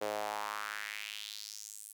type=tone with high-pass filter sweep; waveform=sawtooth; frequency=105.1 Hz; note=G#2; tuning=21 cents sharp; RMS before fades=-41 dBFS; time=0.01-1.93 s; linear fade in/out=10 ms; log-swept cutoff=490 to 10000 Hz; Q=2.9; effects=none